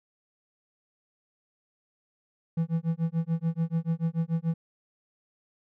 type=tone with tremolo; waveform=triangle; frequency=164.81 Hz; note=E3; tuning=in tune; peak=-20 dBFS; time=2.57-4.54 s; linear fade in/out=5 ms; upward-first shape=sine; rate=6.9 Hz; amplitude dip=100%; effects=none